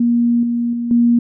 sine tone with level steps, 237.1 Hz, A#3, 30 cents sharp, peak -11 / -15 / -18 / -9 dBFS, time 0-1.19 s, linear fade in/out 5 ms, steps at 0.43 / 0.73 / 0.91 s, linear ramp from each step 2 ms, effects none

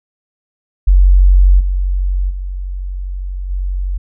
sine tone with level steps, 46.25 Hz, F#1, in tune, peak -4 / -12 / -19 / -15 dBFS, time 0.87-3.98 s, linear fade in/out 10 ms, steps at 1.59 / 2.29 / 3.49 s, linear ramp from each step 20 ms, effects none

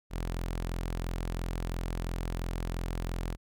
sawtooth tone, 42.93 Hz, F1, 29 cents flat, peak -28 dBFS, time 0.1-3.37 s, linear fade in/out 50 ms, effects none

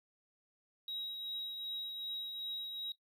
triangle tone with tremolo, 3827 Hz, A#7, 45 cents sharp, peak -35 dBFS, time 0.88-2.92 s, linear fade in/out 2 ms, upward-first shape triangle, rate 2.6 Hz, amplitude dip 45%, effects noise-tail reverb RT60 0.1 s tail -17 dB re dry + tanh soft clip ceiling -33 dBFS

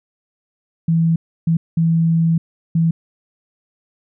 sine tone bursts at uneven times, 164.7 Hz, E3, 1 cent flat, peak -12 dBFS, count 4, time 0.88-1.16 / 1.47-1.57 / 1.77-2.38 / 2.75-2.91 s, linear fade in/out 5 ms, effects none

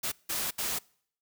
white noise bursts at uneven times, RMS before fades -32 dBFS, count 3, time 0.03-0.12 / 0.29-0.51 / 0.58-0.79 s, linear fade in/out 10 ms, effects noise-tail reverb RT60 0.6 s tail -25 dB re dry

